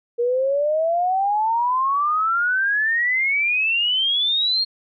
sine exponential sweep, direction up, 469.3 to 4283 Hz, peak -17 dBFS, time 0.18-4.65 s, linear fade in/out 20 ms, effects none

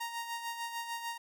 sawtooth tone with tremolo, 932 Hz, A#5, 1 cent flat, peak -31 dBFS, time 0-1.18 s, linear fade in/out 10 ms, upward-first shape sine, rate 6.7 Hz, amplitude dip 55%, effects none

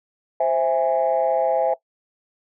sine chord, C augmented, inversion none, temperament equal with one note detuned, 523.3 / 659.3 / 823.9 Hz, C5 / E5 / G#5, 0 / 0 / -14 cents, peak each -21 / -19 / -22 dBFS, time 0.4-1.74 s, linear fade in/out 5 ms, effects noise-tail reverb RT60 0.1 s tail -18 dB re dry + tanh soft clip ceiling -10 dBFS

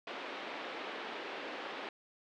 pink band-pass noise, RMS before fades -43 dBFS, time 0.07-1.89 s, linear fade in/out 2 ms, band 310 to 3500 Hz, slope 24 dB/octave, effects none

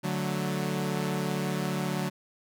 sawtooth chord, D major, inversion none, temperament equal, 146.83 / 185 / 220 Hz, D3 / F#3 / A3, 0 / 0 / 0 cents, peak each -28 / -27 / -32 dBFS, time 0.03-2.1 s, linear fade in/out 20 ms, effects none

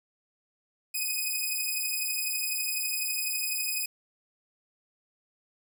5% pulse beating tone pair, 2500 / 2512 Hz, D#7 / D#7, +8 / +16 cents, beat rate 12 Hz, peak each -22 dBFS, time 0.94-3.86 s, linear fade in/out 10 ms, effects none

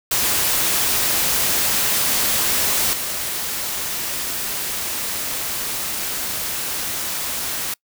white noise with level steps, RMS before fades -19 / -25 dBFS, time 0.11-7.74 s, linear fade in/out 5 ms, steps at 2.93 s, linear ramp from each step 2 ms, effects noise-tail reverb RT60 0.1 s tail -25 dB re dry

